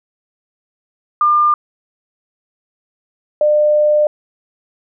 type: tone pair in turn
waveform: sine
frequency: 1200 / 600 Hz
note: D6 / D5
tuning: +37 / +37 cents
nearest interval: octave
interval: 1200 cents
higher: first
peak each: -9 dBFS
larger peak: neither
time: 1.21-1.54 / 3.41-4.07 s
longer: second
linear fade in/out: 2 ms
effects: none